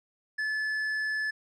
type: tone with tanh clipping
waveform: sine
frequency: 1730 Hz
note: A6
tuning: 30 cents flat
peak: -29 dBFS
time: 0.38-1.31 s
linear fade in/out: 10 ms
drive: 6 dB
effects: none